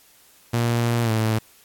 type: tone with pitch glide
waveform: sawtooth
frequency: 118 to 110.74 Hz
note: A#2 to A2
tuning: +22 to +12 cents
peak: -15 dBFS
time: 0.53-1.39 s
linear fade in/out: 10 ms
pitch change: -110 cents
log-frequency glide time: 1.03-1.11 s
effects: white hiss -54 dBFS RMS until 1.64 s + AAC 64 kbps